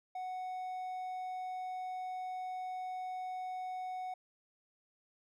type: tone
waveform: triangle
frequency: 740 Hz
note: F#5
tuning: in tune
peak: -36 dBFS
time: 0.15-4.14 s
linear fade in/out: 5 ms
effects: none